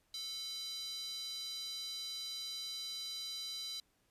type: tone with high-pass filter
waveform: square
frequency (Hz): 440.6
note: A4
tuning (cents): +2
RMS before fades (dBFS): -43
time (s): 0.14-3.8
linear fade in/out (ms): 2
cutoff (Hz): 4200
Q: 7.4
effects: pink hiss -75 dBFS RMS until 4.1 s + resampled to 32000 Hz